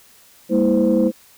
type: tone cluster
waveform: sine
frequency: 202.8 / 234 / 325.4 / 515 Hz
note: G#3 / A#3 / E4 / C5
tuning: -41 / +7 / -22 / -28 cents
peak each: -18 dBFS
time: 0.49-1.12 s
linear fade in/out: 50 ms
effects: tanh soft clip ceiling -6 dBFS + white hiss -50 dBFS RMS until 1.37 s